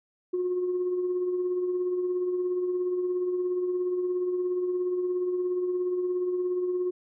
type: tone with tremolo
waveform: sine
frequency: 361.3 Hz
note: F#4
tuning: 41 cents flat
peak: -22 dBFS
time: 0.33-6.91 s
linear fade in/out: 10 ms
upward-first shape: triangle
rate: 17 Hz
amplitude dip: 45%
effects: tanh soft clip ceiling -21 dBFS